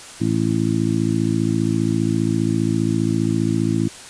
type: harmonic tone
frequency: 55 Hz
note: A1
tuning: in tune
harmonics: 2 / 3 / 4 / 5 / 6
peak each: -23 / -23 / -23 / -23 / -23 dBFS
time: 0.2-3.89 s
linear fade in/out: 20 ms
effects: white hiss -38 dBFS RMS until 4.09 s + resampled to 22050 Hz